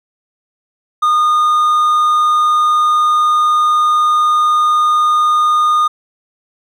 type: tone with hard clipping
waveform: triangle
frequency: 1224 Hz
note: D#6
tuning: 29 cents flat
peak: -10 dBFS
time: 1.02-5.88 s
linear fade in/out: 10 ms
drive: 6 dB
effects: none